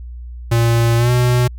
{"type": "tone with pitch glide", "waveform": "square", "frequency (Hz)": [116.54, 123.4], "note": ["A#2", "B2"], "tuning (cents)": [0, -1], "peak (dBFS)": -12, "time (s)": [0.51, 1.48], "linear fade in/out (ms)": 10, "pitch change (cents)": 99, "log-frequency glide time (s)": [0.97, 1.11], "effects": ["added 60 Hz sine -28 dBFS peak until 1.58 s"]}